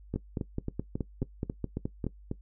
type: two click trains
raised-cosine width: 3 ms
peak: -19 / -18 dBFS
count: 9 / 10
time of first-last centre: 0.14-2.314 / 0.16-2.067 s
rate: 3.68 / 4.72 Hz
effects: noise-tail reverb RT60 0.1 s tail -18 dB re dry + added 50 Hz sine -49 dBFS peak until 2.41 s